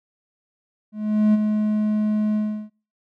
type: tone with ADSR envelope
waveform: triangle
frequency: 212.7 Hz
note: G#3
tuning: 42 cents sharp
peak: -10 dBFS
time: 0.92-2.7 s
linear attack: 420 ms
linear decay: 25 ms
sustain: -6 dB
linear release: 340 ms
effects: noise-tail reverb RT60 0.4 s tail -26 dB re dry